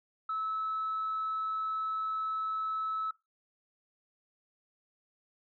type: tone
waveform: sine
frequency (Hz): 1301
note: E6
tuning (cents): -23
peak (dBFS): -30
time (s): 0.29-3.11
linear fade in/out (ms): 5
effects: noise-tail reverb RT60 0.2 s tail -19 dB re dry + tanh soft clip ceiling -27 dBFS